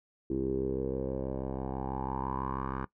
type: tone with low-pass filter sweep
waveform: 10% pulse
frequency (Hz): 66.1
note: C2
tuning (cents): +18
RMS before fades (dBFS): -34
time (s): 0.3-2.85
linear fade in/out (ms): 5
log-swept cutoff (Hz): 350 to 1300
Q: 5.7
effects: noise-tail reverb RT60 0.1 s tail -18 dB re dry